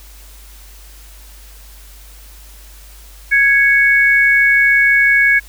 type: tone pair together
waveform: sine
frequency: 1660.9 / 2217 Hz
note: G#6 / C#7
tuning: 0 / 0 cents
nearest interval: perfect fourth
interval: 500 cents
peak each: -11 dBFS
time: 3.31-5.4 s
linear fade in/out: 20 ms
effects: added 50 Hz sine -37 dBFS peak until 5.48 s + white hiss -43 dBFS RMS until 5.48 s